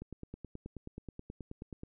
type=click train; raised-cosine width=3 ms; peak=-30 dBFS; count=18; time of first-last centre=0.02-1.834 s; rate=9.37 Hz; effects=none